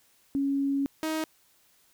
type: tone pair in turn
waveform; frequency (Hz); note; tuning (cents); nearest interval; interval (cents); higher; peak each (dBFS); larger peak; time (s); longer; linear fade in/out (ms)
sine / sawtooth; 277.2 / 315.4; C#4 / D#4; 0 / +24; major second; 224; second; -24; neither; 0.35-0.86 / 1.03-1.24; first; 0
effects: white hiss -64 dBFS RMS until 1.93 s